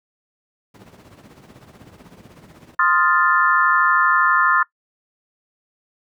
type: noise with tremolo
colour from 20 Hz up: brown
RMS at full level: -35 dBFS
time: 0.74-2.75 s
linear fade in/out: 5 ms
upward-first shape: triangle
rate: 16 Hz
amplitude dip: 70%
type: chord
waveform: sine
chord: F dominant seventh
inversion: second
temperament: equal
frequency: 1046.5 / 1244.5 / 1396.9 / 1760 Hz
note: C6 / Eb6 / F6 / A6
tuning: 0 / 0 / 0 / 0 cents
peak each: -19 dBFS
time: 2.79-4.63 s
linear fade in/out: 5 ms
effects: noise-tail reverb RT60 0.1 s tail -21 dB re dry + high-pass 150 Hz 12 dB/octave